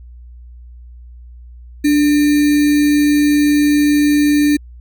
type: tone with sample-and-hold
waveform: sine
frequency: 293.7 Hz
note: D4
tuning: in tune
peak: -9 dBFS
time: 1.84-4.57 s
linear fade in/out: 10 ms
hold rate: 2100 Hz
effects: added 60 Hz sine -34 dBFS peak until 4.8 s